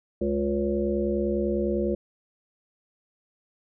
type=harmonic tone with a mistuned harmonic; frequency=69.9 Hz; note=C#2; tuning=15 cents sharp; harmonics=1 / 3 / 5 / 7 / 8; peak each=-33 / -28 / -27 / -31 / -31 dBFS; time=0.21-1.95 s; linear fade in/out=5 ms; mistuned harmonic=5; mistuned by=+20 cents; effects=none